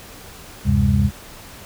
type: tone cluster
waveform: sine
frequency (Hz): 74.9 / 94.4 / 130.7 / 201.7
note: D2 / F#2 / C3 / G3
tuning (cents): +35 / +35 / -1 / +50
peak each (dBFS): -19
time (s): 0.64-1.11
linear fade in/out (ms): 50
effects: pink hiss -40 dBFS RMS until 1.65 s